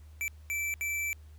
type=tone bursts at uneven times; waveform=square; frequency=2327 Hz; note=D7; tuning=17 cents flat; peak=-31 dBFS; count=3; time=0.21-0.28 / 0.5-0.74 / 0.81-1.13 s; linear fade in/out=0 ms; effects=added 76 Hz sine -48 dBFS peak until 1.38 s + pink hiss -66 dBFS RMS until 1.38 s